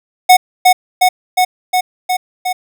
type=tone with echo; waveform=square; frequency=734 Hz; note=F#5; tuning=14 cents flat; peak=-3 dBFS; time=0.29-0.37 s; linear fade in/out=10 ms; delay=360 ms; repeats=6; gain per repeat=-2 dB; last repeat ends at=2.53 s; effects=none